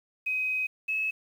sine tone pair in turn, 2522 / 2584 Hz, D#7 / E7, +23 / -35 cents, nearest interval unison, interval 42 cents, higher second, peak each -26 dBFS, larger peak neither, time 0.26-0.67 / 0.88-1.11 s, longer first, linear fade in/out 10 ms, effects 9-bit

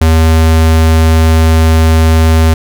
square tone, 80.5 Hz, E2, 41 cents flat, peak -5 dBFS, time 0.01-2.54 s, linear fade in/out 5 ms, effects none

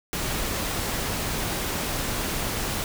pink noise, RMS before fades -28 dBFS, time 0.13-2.84 s, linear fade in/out 0 ms, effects none

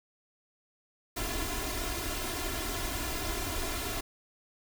pink noise with comb filter, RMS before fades -34 dBFS, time 1.16-4.01 s, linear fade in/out 10 ms, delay 2.9 ms, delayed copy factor +0.95, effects none

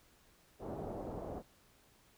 white low-pass noise, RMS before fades -43 dBFS, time 0.59-1.43 s, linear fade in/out 50 ms, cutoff 720 Hz, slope 24 dB/octave, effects pink hiss -67 dBFS RMS until 2.17 s

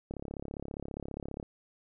click train, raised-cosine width 2 ms, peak -25 dBFS, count 47, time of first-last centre 0.11-1.428 s, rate 34.9 Hz, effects none

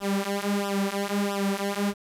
sawtooth tone with flanger, 200 Hz, G3, 35 cents sharp, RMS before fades -27 dBFS, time 0-1.94 s, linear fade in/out 50 ms, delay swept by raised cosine 0.45 to 5.85 ms, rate 1.5 Hz, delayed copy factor -0.9, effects resampled to 32000 Hz + 8-bit

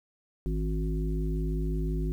harmonic tone with a mistuned harmonic, 52.8 Hz, G#1, 29 cents sharp, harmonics 1 / 3 / 5 / 7, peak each -28 / -33 / -38 / -38 dBFS, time 0.46-2.12 s, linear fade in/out 0 ms, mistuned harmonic 7, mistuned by -36 cents, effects 10-bit

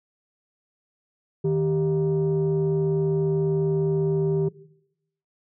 sine tone pair together, 155.57 / 392 Hz, D#3 / G4, 0 / 0 cents, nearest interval octave + major third, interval 1600 cents, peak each -21 dBFS, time 1.44-4.49 s, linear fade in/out 10 ms, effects noise-tail reverb RT60 0.8 s tail -19 dB re dry + tanh soft clip ceiling -16 dBFS

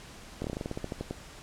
slowing click train, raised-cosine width 2 ms, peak -20 dBFS, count 14, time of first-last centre 0.42-1.11 s, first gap 23 ms, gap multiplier 1.13, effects pink hiss -48 dBFS RMS until 1.42 s + low-pass 9000 Hz 12 dB/octave

